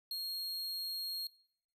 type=tone; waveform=45% pulse; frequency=4259 Hz; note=C8; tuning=30 cents sharp; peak=-36 dBFS; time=0.11-1.27 s; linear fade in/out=2 ms; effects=noise-tail reverb RT60 0.7 s tail -24 dB re dry + resampled to 32000 Hz